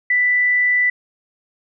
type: tone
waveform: sine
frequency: 1980 Hz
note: B6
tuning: 4 cents sharp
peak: -13 dBFS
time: 0.1-0.9 s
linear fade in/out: 5 ms
effects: none